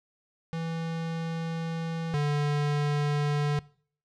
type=tone pair in turn; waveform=square; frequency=164.5 / 146.55 Hz; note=E3 / D3; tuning=-3 / -3 cents; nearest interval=major second; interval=200 cents; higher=first; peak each=-31 / -25 dBFS; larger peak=second; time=0.53-2.14 / 2.14-3.59 s; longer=first; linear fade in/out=0 ms; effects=noise-tail reverb RT60 0.5 s tail -22 dB re dry + low-pass 5000 Hz 12 dB/octave